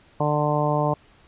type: harmonic tone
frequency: 148.9 Hz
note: D3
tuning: 24 cents sharp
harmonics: 1 / 2 / 3 / 4 / 5 / 6 / 7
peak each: -24 / -29 / -29 / -25 / -28 / -28 / -29 dBFS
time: 0.2-0.94 s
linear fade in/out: 5 ms
effects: pink hiss -55 dBFS RMS until 1.27 s + resampled to 8000 Hz